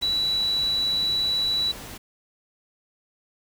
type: tone in noise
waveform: sine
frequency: 3937 Hz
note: B7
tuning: 6 cents flat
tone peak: -21 dBFS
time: 0.02-1.72 s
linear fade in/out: 10 ms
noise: pink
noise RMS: -39 dBFS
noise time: 0.01-1.98 s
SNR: +15 dB
effects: none